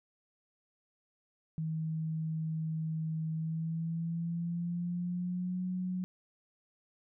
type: tone with pitch glide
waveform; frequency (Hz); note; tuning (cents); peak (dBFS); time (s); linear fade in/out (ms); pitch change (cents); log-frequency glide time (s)
sine; 159.2 to 182.87; D#3 to F#3; +40 to -20; -32; 1.58-6.04; 0; +240; 3.32-5.65
effects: none